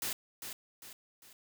white noise with echo, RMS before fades -36 dBFS, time 0.02-0.13 s, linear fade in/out 2 ms, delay 400 ms, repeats 3, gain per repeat -7 dB, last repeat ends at 1.33 s, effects none

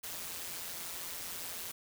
white noise with amplitude modulation, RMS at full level -39 dBFS, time 0.03-1.72 s, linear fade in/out 10 ms, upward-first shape sine, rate 173 Hz, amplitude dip 65%, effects none

